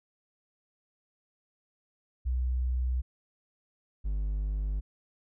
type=tone pair in turn; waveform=sine / triangle; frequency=62.7 / 50.49 Hz; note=B1 / G#1; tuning=+27 / -48 cents; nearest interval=major third; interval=375 cents; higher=first; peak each=-26 dBFS; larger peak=neither; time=2.25-3.02 / 4.04-4.81 s; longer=neither; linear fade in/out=20 ms; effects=none